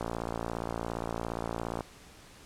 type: click train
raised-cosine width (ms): 1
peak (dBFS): -19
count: 104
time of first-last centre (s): 0.01-1.808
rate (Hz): 57.3
effects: pink hiss -53 dBFS RMS until 2.45 s + low-pass 10000 Hz 12 dB/octave